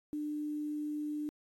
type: tone with quantisation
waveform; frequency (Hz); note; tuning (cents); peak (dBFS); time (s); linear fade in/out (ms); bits
sine; 298.8; D4; +30; -34; 0.13-1.29; 0; 10
effects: AAC 48 kbps